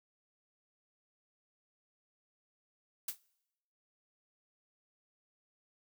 blue noise with exponential decay, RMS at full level -32 dBFS, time 3.08-3.19 s, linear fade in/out 5 ms, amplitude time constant 22 ms, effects noise-tail reverb RT60 0.9 s tail -24 dB re dry

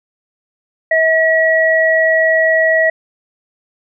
sine tone pair together, 643.8 / 1922 Hz, E5 / B6, -41 / -48 cents, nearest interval octave + perfect fifth, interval 1893 cents, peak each -12 dBFS, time 0.91-2.9 s, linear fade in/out 5 ms, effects none

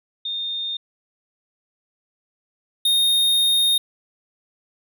sine / square tone pair in turn, 3649 / 3696 Hz, A#7 / A#7, -38 / -16 cents, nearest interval unison, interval 22 cents, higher second, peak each -24 / -16 dBFS, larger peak second, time 0.25-0.77 / 2.85-3.78 s, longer second, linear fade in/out 5 ms, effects none

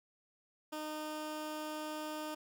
15% pulse tone, 306.8 Hz, D#4, 24 cents flat, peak -33 dBFS, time 0.72-2.35 s, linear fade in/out 10 ms, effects none

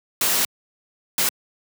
white noise bursts at uneven times, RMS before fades -20 dBFS, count 2, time 0.21-0.45 / 1.18-1.29 s, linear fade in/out 2 ms, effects high-pass 150 Hz 12 dB/octave

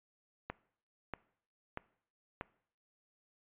click train, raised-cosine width 0.5 ms, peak -23 dBFS, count 4, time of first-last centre 0.5-2.411 s, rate 1.57 Hz, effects noise-tail reverb RT60 0.6 s tail -21 dB re dry + resampled to 8000 Hz

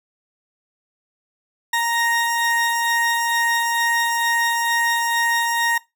40% pulse tone pair together, 932.3 / 1866.8 Hz, A#5 / A#6, 0 / +2 cents, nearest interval octave, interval 1202 cents, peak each -20 dBFS, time 1.73-5.78 s, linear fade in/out 5 ms, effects noise-tail reverb RT60 0.2 s tail -20 dB re dry

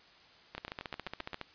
two click trains, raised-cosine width 0.3 ms, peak -22 / -24 dBFS, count 13 / 7, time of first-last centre 0.58-1.413 / 0.55-1.332 s, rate 14.4 / 7.67 Hz, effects white hiss -59 dBFS RMS until 1.54 s + resampled to 11025 Hz

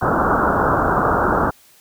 white low-pass noise, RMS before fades -17 dBFS, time 0.01-1.51 s, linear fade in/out 20 ms, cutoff 1500 Hz, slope 96 dB/octave, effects white hiss -51 dBFS RMS until 1.8 s

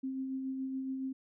sine tone with tremolo, 264.5 Hz, C4, 19 cents sharp, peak -33 dBFS, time 0.03-1.13 s, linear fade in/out 10 ms, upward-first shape sine, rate 7.1 Hz, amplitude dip 30%, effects none

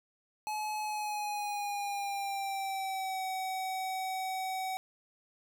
square tone with pitch glide, 853 to 755.6 Hz, G#5 to F#5, +46 to +36 cents, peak -34 dBFS, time 0.47-4.77 s, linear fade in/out 0 ms, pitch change -210 cents, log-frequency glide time 0.81-3.24 s, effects none

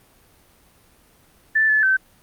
sine tone with pitch steps, 1761 / 1731 / 1541 Hz, A6 / A6 / G6, +1 / -29 / -30 cents, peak -14 dBFS, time 1.55-1.97 s, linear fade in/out 10 ms, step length 140 ms, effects pink hiss -55 dBFS RMS until 2.22 s + Opus 32 kbps

